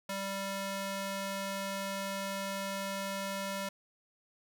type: tone with high-pass filter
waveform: square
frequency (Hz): 196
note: G3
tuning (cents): 0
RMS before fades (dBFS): -37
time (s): 0.09-3.69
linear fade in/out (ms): 5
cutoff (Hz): 400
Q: 0.56
effects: none